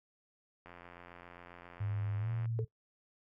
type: click train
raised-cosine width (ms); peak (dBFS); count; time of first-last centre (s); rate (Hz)
0.5; -36; 158; 0.66-2.456; 87.4
type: tone with pitch glide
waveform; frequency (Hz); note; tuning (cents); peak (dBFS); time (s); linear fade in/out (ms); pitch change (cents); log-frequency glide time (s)
sine; 103.83 to 114.54; G#2 to A#2; 0 to -30; -33; 1.8-2.65; 10; +170; 2.19-2.29
type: tone with exponential decay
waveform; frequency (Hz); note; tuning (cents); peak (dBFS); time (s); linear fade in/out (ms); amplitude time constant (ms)
sine; 438.2; A4; -7; -31; 2.59-2.68; 0; 19
effects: noise-tail reverb RT60 0.1 s tail -20 dB re dry